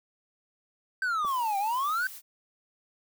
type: exponential two-way sweep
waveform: triangle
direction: down then up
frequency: 1568 to 774 to 1568 Hz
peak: -24 dBFS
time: 1.02-2.07 s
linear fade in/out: 2 ms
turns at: 1.58 s
type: noise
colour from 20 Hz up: blue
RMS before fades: -44 dBFS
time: 1.24-2.22 s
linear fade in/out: 50 ms
type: clicks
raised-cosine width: 1 ms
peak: -30 dBFS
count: 2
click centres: 1.246 / 1.251 s
effects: none